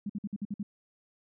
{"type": "tone bursts", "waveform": "sine", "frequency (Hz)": 204.1, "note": "G#3", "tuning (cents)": -30, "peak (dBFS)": -31, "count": 7, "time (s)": [0.06, 0.63], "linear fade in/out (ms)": 5, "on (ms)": 36, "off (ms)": 53, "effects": []}